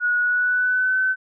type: tone with pitch glide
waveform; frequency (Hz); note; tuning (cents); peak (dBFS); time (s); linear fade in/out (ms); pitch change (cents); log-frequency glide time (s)
sine; 1457 to 1522.4; F#6 to F#6; -27 to +49; -17; 0-1.16; 50; +76; 0.19-0.99
effects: none